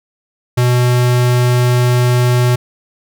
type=tone; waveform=square; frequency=123.4 Hz; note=B2; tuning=1 cent flat; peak=-10 dBFS; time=0.57-2.56 s; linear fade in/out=10 ms; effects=none